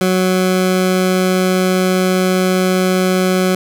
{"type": "tone", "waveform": "20% pulse", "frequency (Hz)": 185, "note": "F#3", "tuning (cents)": 0, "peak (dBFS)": -7, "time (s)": [0.01, 3.55], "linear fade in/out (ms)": 2, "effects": []}